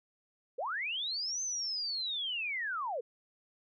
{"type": "linear two-way sweep", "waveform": "sine", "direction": "up then down", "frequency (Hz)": [431, 6272, 431], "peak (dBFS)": -33, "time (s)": [0.58, 3.01], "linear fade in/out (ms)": 10, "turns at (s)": 1.42, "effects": []}